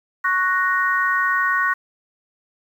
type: chord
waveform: sine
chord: F# major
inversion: second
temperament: equal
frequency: 1108.7 / 1480 / 1864.7 Hz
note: C#6 / F#6 / A#6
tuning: 0 / 0 / 0 cents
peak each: -21 dBFS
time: 0.24-1.74 s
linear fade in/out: 10 ms
effects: 8-bit